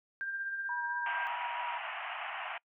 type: tone with tremolo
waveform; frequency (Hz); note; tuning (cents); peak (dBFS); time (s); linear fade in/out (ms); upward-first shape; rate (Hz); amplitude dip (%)
sine; 1589; G6; +23; -33; 0.21-1.27; 0; sine; 16; 40
type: tone with vibrato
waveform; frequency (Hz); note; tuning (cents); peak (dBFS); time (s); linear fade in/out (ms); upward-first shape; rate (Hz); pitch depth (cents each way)
sine; 960; B5; -49; -36; 0.69-1.78; 2; sine; 4.6; 16
type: band-pass noise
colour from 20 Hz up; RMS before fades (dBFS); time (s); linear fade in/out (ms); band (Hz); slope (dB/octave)
pink; -40; 1.06-2.58; 2; 660 to 3000; 96
effects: noise-tail reverb RT60 0.1 s tail -25 dB re dry